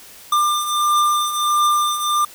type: beating tone pair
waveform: square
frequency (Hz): 1194 / 1195.5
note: D6 / D6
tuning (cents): +28 / +30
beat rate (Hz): 1.5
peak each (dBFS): -23 / -17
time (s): 0.32-2.25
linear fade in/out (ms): 5
effects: white hiss -42 dBFS RMS until 2.34 s